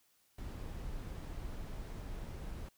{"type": "noise", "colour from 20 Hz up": "brown", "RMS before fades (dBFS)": -43, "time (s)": [0.38, 2.69], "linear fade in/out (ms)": 5, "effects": ["white hiss -72 dBFS RMS until 2.77 s"]}